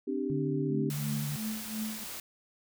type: chord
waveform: sine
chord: C suspended second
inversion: none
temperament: equal with one note detuned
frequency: 261.6 / 296.9 / 392 Hz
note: C4 / D4 / G4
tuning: 0 / +19 / 0 cents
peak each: -34 dBFS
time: 0.07-0.9 s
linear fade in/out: 10 ms
type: tone with vibrato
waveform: sine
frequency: 146 Hz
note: D3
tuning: 10 cents flat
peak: -32 dBFS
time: 0.3-1.36 s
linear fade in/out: 0 ms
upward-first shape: triangle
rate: 12 Hz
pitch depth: 32 cents each way
type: tone with tremolo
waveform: sine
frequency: 217.5 Hz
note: A3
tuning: 20 cents flat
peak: -31 dBFS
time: 0.7-2.04 s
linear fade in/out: 5 ms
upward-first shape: triangle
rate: 2.9 Hz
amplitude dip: 90%
type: noise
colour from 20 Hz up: white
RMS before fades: -41 dBFS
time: 0.9-2.2 s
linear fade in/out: 2 ms
effects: none